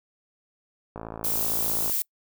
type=click train; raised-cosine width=1 ms; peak=-21 dBFS; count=53; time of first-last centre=0.96-1.897 s; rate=55.5 Hz
type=noise; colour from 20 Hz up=violet; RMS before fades=-26 dBFS; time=1.24-2.02 s; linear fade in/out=2 ms
effects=noise-tail reverb RT60 0.1 s tail -26 dB re dry